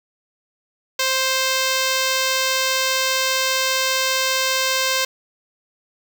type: tone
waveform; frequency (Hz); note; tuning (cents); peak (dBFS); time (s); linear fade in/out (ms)
5% pulse; 525; C5; +6; -6; 0.99-5.05; 5
effects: none